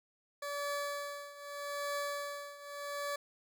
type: tone with tremolo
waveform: 20% pulse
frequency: 574 Hz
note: D5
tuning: 40 cents flat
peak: -29 dBFS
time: 0.42-3.16 s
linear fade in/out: 5 ms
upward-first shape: triangle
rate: 0.81 Hz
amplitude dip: 85%
effects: none